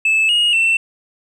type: tone with pitch steps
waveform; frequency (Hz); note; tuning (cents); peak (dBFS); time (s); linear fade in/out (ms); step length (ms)
sine; 2618 / 2872 / 2685; E7 / F7 / E7; -13 / +48 / +31; -9; 0.05-0.77; 5; 240
effects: tanh soft clip ceiling -11 dBFS